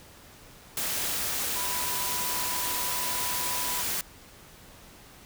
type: tone in noise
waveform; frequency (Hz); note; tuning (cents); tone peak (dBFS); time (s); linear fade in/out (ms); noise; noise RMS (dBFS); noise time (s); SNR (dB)
sine; 987.8; B5; 0; -36; 1.56-3.82; 2; white; -30; 0.77-4.01; -9
effects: pink hiss -51 dBFS RMS until 5.25 s